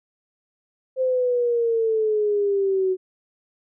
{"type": "exponential sweep", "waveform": "sine", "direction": "down", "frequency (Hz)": [523, 370], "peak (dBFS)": -18, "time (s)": [0.96, 2.97], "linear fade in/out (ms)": 50, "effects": []}